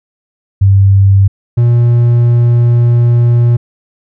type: tone pair in turn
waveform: sine / triangle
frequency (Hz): 98 / 119.34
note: G2 / A#2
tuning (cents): 0 / +41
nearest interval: minor third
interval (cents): 341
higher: second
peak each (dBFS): -3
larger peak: neither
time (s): 0.61-1.28 / 1.57-3.57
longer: second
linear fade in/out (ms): 10
effects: none